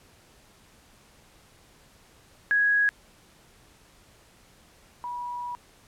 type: tone pair in turn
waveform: sine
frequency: 1661.2 / 971.3 Hz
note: G#6 / B5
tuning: 0 / -29 cents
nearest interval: major sixth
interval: 929 cents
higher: first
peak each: -19 / -31 dBFS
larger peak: first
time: 2.51-2.89 / 5.04-5.55 s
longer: second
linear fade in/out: 0 ms
effects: pink hiss -57 dBFS RMS until 5.87 s + low-pass 12000 Hz 12 dB/octave